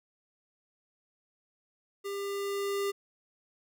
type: tone with level ramp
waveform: square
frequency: 399.5 Hz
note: G4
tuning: 33 cents sharp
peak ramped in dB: -35 to -29 dBFS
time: 2.04-2.92 s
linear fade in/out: 20 ms
effects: none